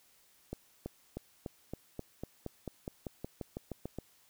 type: accelerating click train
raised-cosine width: 2 ms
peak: -25 dBFS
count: 17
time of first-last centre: 0.53-3.986 s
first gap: 330 ms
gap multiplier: 0.94
effects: white hiss -66 dBFS RMS until 4.29 s